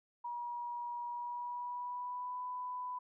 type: tone with pitch glide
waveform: sine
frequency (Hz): 959 to 996.3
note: A#5 to B5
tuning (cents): +49 to +15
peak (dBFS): -38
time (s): 0.24-2.99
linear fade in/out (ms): 10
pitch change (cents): +66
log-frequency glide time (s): 1.07-2.41
effects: none